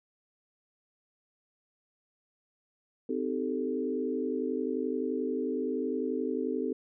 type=tone cluster; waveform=sine; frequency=257.3 / 309.1 / 390.1 / 441.3 Hz; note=C4 / D#4 / G4 / A4; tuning=-29 / -11 / -8 / +5 cents; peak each=-33 / -36 / -35 / -34 dBFS; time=3.09-6.73 s; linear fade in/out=5 ms; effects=none